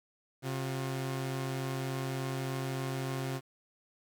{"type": "tone pair together", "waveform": "sawtooth", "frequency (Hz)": [133.7, 357.7], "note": ["C3", "F4"], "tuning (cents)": [38, 41], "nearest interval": "octave + perfect fourth", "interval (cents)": 1703, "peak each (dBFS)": [-30, -37], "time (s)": [0.42, 3.41], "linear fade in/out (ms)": 50, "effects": ["10-bit"]}